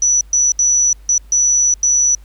sine tone bursts at uneven times, 5920 Hz, F#8, in tune, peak -10 dBFS, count 6, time 0.02-0.21 / 0.33-0.52 / 0.59-0.93 / 1.09-1.18 / 1.32-1.74 / 1.83-2.15 s, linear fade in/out 2 ms, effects added 50 Hz sine -37 dBFS peak until 2.24 s + pink hiss -54 dBFS RMS until 2.24 s

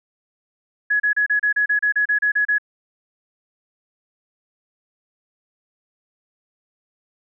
sine tone bursts, 1683 Hz, G#6, 23 cents sharp, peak -15 dBFS, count 13, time 0.9-2.584 s, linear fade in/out 10 ms, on 100 ms, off 32 ms, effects none

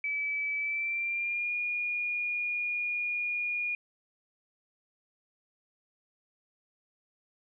sine tone with pitch glide, 2300 to 2435 Hz, D7 to D#7, -37 to -38 cents, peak -29 dBFS, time 0.04-3.75 s, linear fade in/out 2 ms, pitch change +99 cents, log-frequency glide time 0.58-1.53 s, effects none

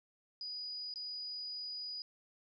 sine tone with dropouts, 4928 Hz, D#8, 17 cents flat, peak -40 dBFS, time 0.41-2.02 s, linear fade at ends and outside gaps 1 ms, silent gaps 0.939-0.958 s, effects none

